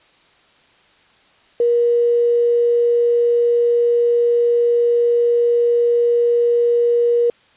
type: tone with quantisation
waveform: sine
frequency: 475.1 Hz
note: A#4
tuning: 33 cents sharp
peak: -12 dBFS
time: 1.6-7.3 s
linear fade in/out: 2 ms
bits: 7
effects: white hiss -53 dBFS RMS until 7.56 s + resampled to 8000 Hz